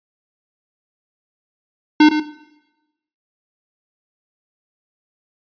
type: tone with echo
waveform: square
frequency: 303.4 Hz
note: D#4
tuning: 44 cents flat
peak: -7 dBFS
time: 2-2.09 s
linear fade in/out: 5 ms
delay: 110 ms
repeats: 1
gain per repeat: -9 dB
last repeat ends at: 2.2 s
effects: noise-tail reverb RT60 1.0 s tail -17 dB re dry + resampled to 11025 Hz